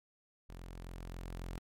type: tone with level ramp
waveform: sawtooth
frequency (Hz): 43.65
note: F1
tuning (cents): 0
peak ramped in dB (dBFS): -43 to -36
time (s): 0.49-1.58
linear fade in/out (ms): 0
effects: MP3 64 kbps